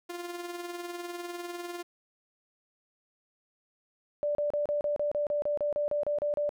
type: tone with tremolo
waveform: sawtooth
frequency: 349.2 Hz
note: F4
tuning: in tune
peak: -30 dBFS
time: 0.09-1.83 s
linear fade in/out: 10 ms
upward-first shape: triangle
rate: 20 Hz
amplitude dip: 60%
type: tone bursts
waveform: sine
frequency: 587.3 Hz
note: D5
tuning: in tune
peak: -26 dBFS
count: 15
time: 4.23-6.492 s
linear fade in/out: 0 ms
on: 120 ms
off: 33 ms
effects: none